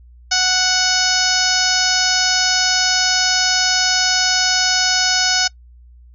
harmonic tone, 740 Hz, F#5, in tune, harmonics 1 / 2 / 3 / 4 / 5 / 6 / 7 / 8 / 9, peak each -24 / -20 / -26 / -25 / -26 / -22 / -18 / -23 / -25 dBFS, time 0.31-5.48 s, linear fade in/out 10 ms, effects noise-tail reverb RT60 0.1 s tail -24 dB re dry + added 60 Hz sine -41 dBFS peak until 6.14 s

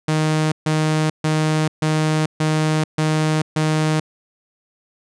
sawtooth tone bursts, 155.56 Hz, D#3, in tune, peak -12 dBFS, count 7, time 0.08-4 s, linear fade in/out 5 ms, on 440 ms, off 140 ms, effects resampled to 22050 Hz

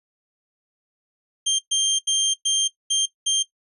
25% pulse tone bursts at uneven times, 3176 Hz, G7, 22 cents sharp, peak -14 dBFS, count 6, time 1.46-1.59 / 1.71-1.99 / 2.07-2.34 / 2.45-2.68 / 2.9-3.06 / 3.26-3.43 s, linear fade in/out 10 ms, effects noise-tail reverb RT60 0.1 s tail -17 dB re dry + resampled to 32000 Hz

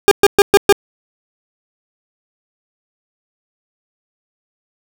40% pulse tone bursts, 403.8 Hz, G#4, 49 cents flat, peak -3 dBFS, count 5, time 0.08-0.725 s, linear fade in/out 0 ms, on 33 ms, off 120 ms, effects none

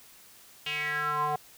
square tone with band-pass filter sweep, 149.5 Hz, D3, 31 cents sharp, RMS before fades -30 dBFS, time 0.66-1.36 s, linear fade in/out 5 ms, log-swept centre 2900 to 810 Hz, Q 6, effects white hiss -54 dBFS RMS until 1.57 s

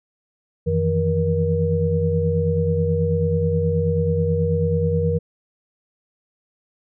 sine tone cluster, 90.9 / 159.5 / 168.8 / 474.7 Hz, F#2 / D#3 / E3 / A#4, -30 / +43 / +41 / +31 cents, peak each -22 / -22 / -28 / -21 dBFS, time 0.66-5.19 s, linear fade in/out 20 ms, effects none

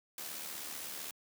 white noise with amplitude modulation, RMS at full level -41 dBFS, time 0.18-1.11 s, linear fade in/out 2 ms, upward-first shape sine, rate 75.6 Hz, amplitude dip 45%, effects high-pass 150 Hz 12 dB/octave

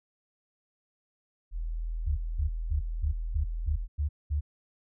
sine tone, 40.85 Hz, E1, 15 cents flat, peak -30 dBFS, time 1.51-3.88 s, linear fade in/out 50 ms
sine tone bursts, 73.42 Hz, D2, in tune, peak -25 dBFS, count 8, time 2.06-4.41 s, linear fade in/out 20 ms, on 110 ms, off 210 ms
effects none

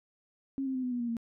sine tone with pitch steps, 271.1 / 264 / 257.1 / 250.3 / 243.8 / 237.4 / 231.1 Hz, C#4 / C4 / C4 / B3 / B3 / A#3 / A#3, -38 / +16 / -30 / +23 / -22 / +32 / -15 cents, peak -30 dBFS, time 0.58-1.168 s, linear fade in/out 0 ms, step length 84 ms, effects none

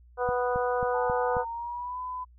harmonic tone, 246.9 Hz, B3, in tune, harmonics 2 / 3 / 4 / 5 / 6, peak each -27 / -31 / -33 / -35 / -37 dBFS, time 0.17-1.45 s, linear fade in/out 50 ms
click train, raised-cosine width 5 ms, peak -24 dBFS, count 5, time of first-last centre 0.29-1.368 s, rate 3.71 Hz
sine tone with pitch glide, 880 to 1005 Hz, A5 to B5, 0 to +30 cents, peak -32 dBFS, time 0.93-2.25 s, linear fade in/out 20 ms, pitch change +230 cents, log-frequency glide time 1.21-1.99 s
effects added 60 Hz sine -52 dBFS peak until 2.38 s

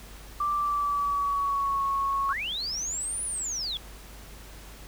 sine tone with pitch glide, 1174.7 to 1102.4 Hz, D6 to C#6, 0 to -10 cents, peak -24 dBFS, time 0.4-2.33 s, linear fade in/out 5 ms, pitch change -110 cents, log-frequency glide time 0.54-1.82 s
sine linear two-way sweep, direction up then down, 1244.5 to 9956 to 3252 Hz, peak -29 dBFS, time 2.29-3.77 s, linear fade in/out 0 ms, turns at 3.24 s
effects added 50 Hz sine -45 dBFS peak until 4.87 s + pink hiss -48 dBFS RMS until 4.87 s

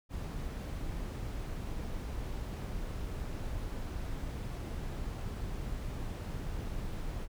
brown noise, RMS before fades -38 dBFS, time 0.09-7.28 s, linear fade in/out 50 ms, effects none

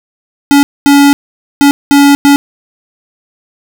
square tone bursts at uneven times, 283.2 Hz, C#4, 37 cents sharp, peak -3 dBFS, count 5, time 0.51-0.63 / 0.86-1.13 / 1.61-1.71 / 1.91-2.15 / 2.25-2.36 s, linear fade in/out 0 ms, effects none

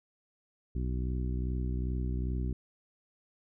harmonic tone, 62.5 Hz, B1, 21 cents sharp, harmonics 1 / 2 / 3 / 4 / 5 / 6, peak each -31 / -37 / -41 / -43 / -45 / -47 dBFS, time 0.75-2.53 s, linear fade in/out 5 ms, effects none

